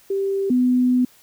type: tone pair in turn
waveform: sine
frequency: 392 / 250.4 Hz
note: G4 / B3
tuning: 0 / +24 cents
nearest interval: minor sixth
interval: 776 cents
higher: first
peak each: -19 / -14 dBFS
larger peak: second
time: 0.1-0.5 / 0.5-1.05 s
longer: second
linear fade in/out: 5 ms
effects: white hiss -53 dBFS RMS until 1.22 s